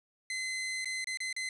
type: tone with dropouts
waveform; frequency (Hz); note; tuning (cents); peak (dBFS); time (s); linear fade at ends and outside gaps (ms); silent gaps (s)
sawtooth; 2051; C7; -35; -30; 0.3-1.49; 2; 0.846-0.856 / 1.044-1.071 / 1.173-1.203 / 1.328-1.364
effects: resampled to 24000 Hz